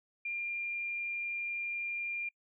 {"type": "tone", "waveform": "sine", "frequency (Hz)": 2396, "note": "D7", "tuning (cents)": 34, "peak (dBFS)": -34, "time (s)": [0.25, 2.29], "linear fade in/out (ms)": 5, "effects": ["noise-tail reverb RT60 0.1 s tail -26 dB re dry"]}